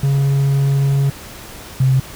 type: tone pair in turn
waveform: triangle / sine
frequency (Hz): 138.5 / 131.53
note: C#3 / C3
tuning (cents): -1 / +9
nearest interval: minor second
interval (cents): 90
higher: first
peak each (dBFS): -10 / -10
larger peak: neither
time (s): 0.03-1.1 / 1.8-2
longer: first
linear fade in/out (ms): 5
effects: pink hiss -35 dBFS RMS until 2.15 s